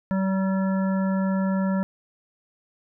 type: harmonic tone with a mistuned harmonic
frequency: 191.2 Hz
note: G3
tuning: 43 cents flat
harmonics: 1 / 3 / 5 / 7 / 9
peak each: -21 / -31 / -35 / -38 / -40 dBFS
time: 0.11-1.83 s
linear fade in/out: 0 ms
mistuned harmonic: 7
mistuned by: +24 cents
effects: none